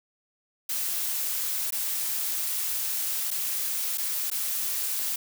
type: noise with dropouts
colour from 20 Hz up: blue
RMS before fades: -29 dBFS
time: 0.69-5.16 s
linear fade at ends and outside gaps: 5 ms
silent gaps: 1.707-1.723 / 3.306-3.312 / 3.975-3.98 / 4.302-4.314 s
effects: none